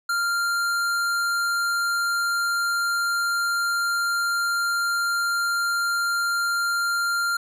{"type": "tone with hard clipping", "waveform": "sine", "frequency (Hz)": 1392, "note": "F6", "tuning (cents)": -6, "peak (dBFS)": -23, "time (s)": [0.09, 7.37], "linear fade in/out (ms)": 5, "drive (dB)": 16, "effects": []}